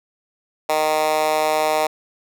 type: tone with high-pass filter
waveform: 10% pulse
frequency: 154.8 Hz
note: D#3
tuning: 9 cents flat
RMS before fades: -19 dBFS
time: 0.69-1.87 s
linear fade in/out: 5 ms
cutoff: 640 Hz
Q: 1.9
effects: none